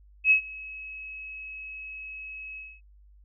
sine tone with ADSR envelope, 2569 Hz, E7, 45 cents flat, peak -14 dBFS, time 0.24-2.81 s, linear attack 68 ms, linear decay 100 ms, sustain -23 dB, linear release 240 ms, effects added 50 Hz sine -52 dBFS peak until 3.24 s

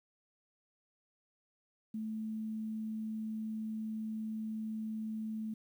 sine tone with quantisation, 218.6 Hz, A3, 11 cents flat, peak -36 dBFS, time 1.94-5.54 s, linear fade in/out 5 ms, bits 11, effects none

